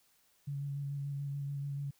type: tone with vibrato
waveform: sine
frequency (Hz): 141.1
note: C#3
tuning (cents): +31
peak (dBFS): -35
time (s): 0.47-1.91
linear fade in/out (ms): 10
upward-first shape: square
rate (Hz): 6.9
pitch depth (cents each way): 15
effects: white hiss -70 dBFS RMS until 1.99 s